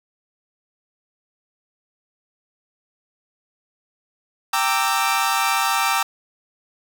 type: chord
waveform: sawtooth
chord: E half-diminished seventh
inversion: first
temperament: equal with one note detuned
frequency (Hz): 784 / 920.6 / 1174.7 / 1318.5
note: G5 / Bb5 / D6 / E6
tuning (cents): 0 / -22 / 0 / 0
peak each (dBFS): -20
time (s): 4.53-6.03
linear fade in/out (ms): 5
effects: none